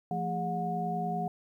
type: tone cluster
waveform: sine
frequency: 170.8 / 221 / 411 / 725 Hz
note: F3 / A3 / G#4 / F#5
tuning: -38 / +8 / -18 / -35 cents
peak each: -34 / -39 / -40 / -32 dBFS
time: 0.11-1.28 s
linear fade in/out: 2 ms
effects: 11-bit